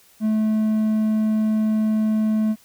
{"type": "tone", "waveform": "triangle", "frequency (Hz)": 216.8, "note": "A3", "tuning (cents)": -25, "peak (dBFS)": -15, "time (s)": [0.2, 2.56], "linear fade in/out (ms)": 50, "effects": ["white hiss -54 dBFS RMS until 2.64 s"]}